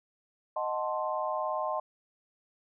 sine chord, D# diminished seventh, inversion none, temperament equal with one note detuned, 622.3 / 740 / 880 / 1050.1 Hz, D#5 / F#5 / A5 / C6, 0 / 0 / 0 / +6 cents, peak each -33 / -37 / -36 / -34 dBFS, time 0.56-1.8 s, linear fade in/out 5 ms, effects none

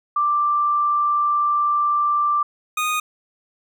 sine / 25% pulse tone pair in turn, 1178 / 1238 Hz, D6 / D#6, +5 / -9 cents, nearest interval minor second, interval 86 cents, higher second, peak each -16 dBFS, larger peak neither, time 0.16-2.43 / 2.77-3 s, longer first, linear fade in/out 5 ms, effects none

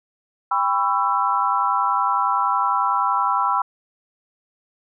sine chord, C# half-diminished seventh, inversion second, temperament just, 798.3 / 997.9 / 1108.7 / 1330.5 Hz, G5 / B5 / C#6 / E6, +31 / +18 / 0 / +16 cents, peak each -24 / -21 / -25 / -22 dBFS, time 0.51-3.62 s, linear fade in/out 5 ms, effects none

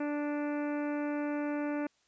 harmonic tone, 293.4 Hz, D4, 2 cents flat, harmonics 1 / 2 / 3 / 4 / 5 / 6 / 7 / 8 / 9, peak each -32 / -38 / -44 / -49 / -46 / -50 / -53 / -52 / -56 dBFS, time 0-1.87 s, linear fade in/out 5 ms, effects white hiss -71 dBFS RMS until 2.07 s + resampled to 16000 Hz

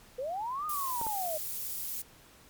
sine linear two-way sweep, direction up then down, 481.7 to 1244.5 to 601 Hz, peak -32 dBFS, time 0.18-1.38 s, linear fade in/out 10 ms, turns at 0.66 s
violet noise, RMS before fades -36 dBFS, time 0.69-2.02 s, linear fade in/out 5 ms
clicks, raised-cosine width 1 ms, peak -25 dBFS, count 2, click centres 1.014 / 1.067 s
effects pink hiss -57 dBFS RMS until 2.49 s + MP3 96 kbps

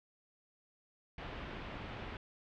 pink low-pass noise, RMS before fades -45 dBFS, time 1.18-2.17 s, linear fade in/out 2 ms, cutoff 3200 Hz, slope 24 dB/octave, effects none

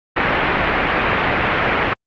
white low-pass noise, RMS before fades -17 dBFS, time 0.16-1.94 s, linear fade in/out 10 ms, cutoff 2400 Hz, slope 24 dB/octave, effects low-pass 4000 Hz 12 dB/octave + Opus 32 kbps

